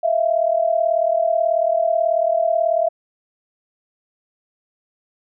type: tone pair together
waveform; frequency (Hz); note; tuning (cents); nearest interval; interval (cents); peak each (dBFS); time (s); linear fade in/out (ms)
sine; 643.7 / 682; E5 / F5; -41 / -41; minor second; 100; -18; 0.03-2.89; 10
effects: none